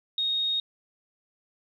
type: tone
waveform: sine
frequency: 3729 Hz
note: A#7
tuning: in tune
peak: -24 dBFS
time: 0.18-0.6 s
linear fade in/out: 2 ms
effects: 10-bit